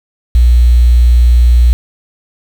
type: tone with quantisation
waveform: sine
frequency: 60 Hz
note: B1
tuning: 49 cents flat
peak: -3 dBFS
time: 0.35-1.73 s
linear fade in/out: 0 ms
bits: 5
effects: none